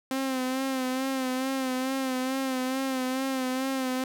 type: tone with vibrato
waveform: sawtooth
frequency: 261.6 Hz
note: C4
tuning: in tune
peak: -23 dBFS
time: 0.11-4.04 s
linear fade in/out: 2 ms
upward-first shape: sine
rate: 2.3 Hz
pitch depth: 44 cents each way
effects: none